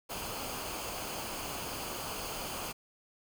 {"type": "noise with comb filter", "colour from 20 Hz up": "pink", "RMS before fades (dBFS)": -39, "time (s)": [0.09, 2.73], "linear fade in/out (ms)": 20, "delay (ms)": 0.53, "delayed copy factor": -0.55, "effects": []}